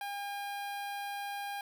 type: tone with notch filter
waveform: sawtooth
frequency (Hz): 807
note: G#5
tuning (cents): -50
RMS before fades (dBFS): -39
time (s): 0.01-1.61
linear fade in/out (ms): 2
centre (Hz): 6800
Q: 1.3
effects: none